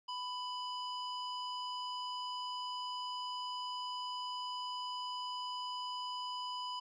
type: tone with low-pass filter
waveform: square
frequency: 995 Hz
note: B5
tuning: 13 cents sharp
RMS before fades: -41 dBFS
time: 0.08-6.8 s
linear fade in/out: 10 ms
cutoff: 4300 Hz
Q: 4.8
effects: none